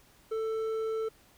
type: tone with hard clipping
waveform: triangle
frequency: 443 Hz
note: A4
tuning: 12 cents sharp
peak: -31 dBFS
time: 0.31-1.09 s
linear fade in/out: 10 ms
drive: 9 dB
effects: pink hiss -61 dBFS RMS until 1.37 s